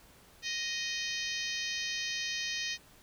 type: harmonic tone with a mistuned harmonic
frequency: 622.3 Hz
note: D#5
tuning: in tune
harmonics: 3 / 4 / 5 / 6 / 7 / 8 / 9 / 10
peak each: -39 / -40 / -41 / -42 / -42 / -43 / -44 / -44 dBFS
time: 0.42-2.78 s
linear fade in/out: 50 ms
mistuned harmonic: 7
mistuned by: -23 cents
effects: pink hiss -59 dBFS RMS until 3.02 s